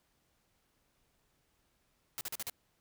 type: noise bursts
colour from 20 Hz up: white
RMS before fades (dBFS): -39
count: 5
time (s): 2.18-2.498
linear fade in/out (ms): 0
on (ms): 30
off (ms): 42
effects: pink hiss -75 dBFS RMS until 2.8 s